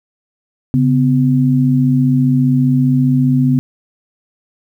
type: tone pair together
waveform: sine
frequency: 138.59 / 253.6 Hz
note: C#3 / B3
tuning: 0 / +46 cents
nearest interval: minor seventh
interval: 1046 cents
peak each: -12 dBFS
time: 0.74-3.59 s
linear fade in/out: 0 ms
effects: 8-bit